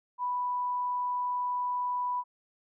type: tone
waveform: sine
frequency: 987.8 Hz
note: B5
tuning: in tune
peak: -28 dBFS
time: 0.18-2.24 s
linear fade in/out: 50 ms
effects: none